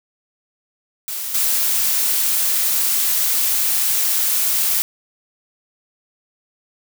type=noise with level steps; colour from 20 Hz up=blue; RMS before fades=-26 / -18 dBFS; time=1.08-4.82 s; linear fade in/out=0 ms; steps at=1.34 s; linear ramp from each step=5 ms; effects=none